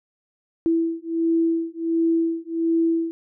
sine beating tone pair, 329.6 / 331 Hz, E4 / E4, 0 / +7 cents, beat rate 1.4 Hz, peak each -22 dBFS, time 0.66-3.11 s, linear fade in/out 0 ms, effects none

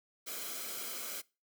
white noise with comb filter, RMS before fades -41 dBFS, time 0.26-1.22 s, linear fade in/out 20 ms, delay 1.1 ms, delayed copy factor -0.6, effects noise-tail reverb RT60 0.3 s tail -23 dB re dry + high-pass 200 Hz 12 dB/octave

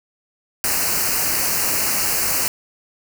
white band-stop noise, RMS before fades -20 dBFS, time 0.64-2.48 s, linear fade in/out 0 ms, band 2900 to 4200 Hz, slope 96 dB/octave, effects none

